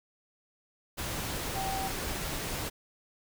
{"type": "tone in noise", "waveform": "sine", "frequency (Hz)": 772, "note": "G5", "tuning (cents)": -27, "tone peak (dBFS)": -33, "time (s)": [1.55, 1.89], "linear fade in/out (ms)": 20, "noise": "pink", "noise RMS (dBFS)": -35, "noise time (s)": [0.97, 2.7], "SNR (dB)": -1, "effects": []}